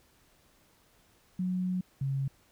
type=tone pair in turn; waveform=sine; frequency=183.1 / 136.3 Hz; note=F#3 / C#3; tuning=-18 / -29 cents; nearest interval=perfect fourth; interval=511 cents; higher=first; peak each=-28 dBFS; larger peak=neither; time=1.39-1.81 / 2.01-2.28 s; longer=first; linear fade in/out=5 ms; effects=pink hiss -65 dBFS RMS until 2.51 s